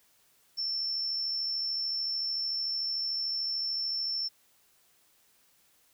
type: tone with amplitude modulation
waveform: sine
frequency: 5380 Hz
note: E8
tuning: 34 cents sharp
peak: -28 dBFS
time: 0.57-4.29 s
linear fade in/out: 20 ms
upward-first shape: sine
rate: 73.5 Hz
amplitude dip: 30%
effects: white hiss -66 dBFS RMS until 5.93 s